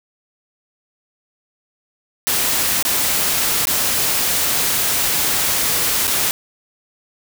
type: noise with dropouts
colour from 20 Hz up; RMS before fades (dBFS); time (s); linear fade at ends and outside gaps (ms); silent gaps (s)
white; -18; 2.27-6.31; 0; 2.826-2.851 / 3.654-3.671 / 6.071-6.077
effects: none